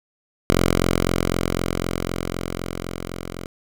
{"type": "tone with level ramp", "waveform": "5% pulse", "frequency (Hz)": 43.95, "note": "F1", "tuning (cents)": 12, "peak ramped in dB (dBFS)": [-4, -20], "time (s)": [0.5, 3.46], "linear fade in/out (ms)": 0, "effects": []}